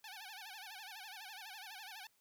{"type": "tone with vibrato", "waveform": "10% pulse", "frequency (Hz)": 812, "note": "G#5", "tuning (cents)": -39, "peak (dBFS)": -40, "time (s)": [0.04, 2.07], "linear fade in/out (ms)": 2, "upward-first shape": "sine", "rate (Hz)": 12, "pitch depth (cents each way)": 170, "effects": ["white hiss -75 dBFS RMS until 2.2 s"]}